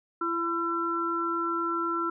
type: harmonic tone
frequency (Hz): 337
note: E4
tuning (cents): +38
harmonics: 1 / 3 / 4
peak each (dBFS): -31 / -36 / -28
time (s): 0.21-2.1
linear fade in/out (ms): 5
effects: none